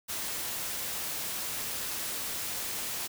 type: noise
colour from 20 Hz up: white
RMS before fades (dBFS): -35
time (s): 0.08-3.08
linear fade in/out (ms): 20
effects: none